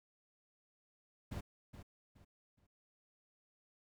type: noise with echo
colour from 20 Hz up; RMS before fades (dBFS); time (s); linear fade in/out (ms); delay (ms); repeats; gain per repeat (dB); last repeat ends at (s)
brown; -43; 1.31-1.41; 10; 420; 3; -10; 2.67
effects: none